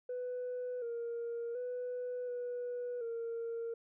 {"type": "tone with pitch steps", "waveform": "sine", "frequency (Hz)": [497.1, 468.6, 495.4, 488.8, 462.1], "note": ["B4", "A#4", "B4", "B4", "A#4"], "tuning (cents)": [11, 9, 5, -18, -15], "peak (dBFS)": -35, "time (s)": [0.09, 3.74], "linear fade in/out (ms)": 5, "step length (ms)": 730, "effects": ["tanh soft clip ceiling -34 dBFS"]}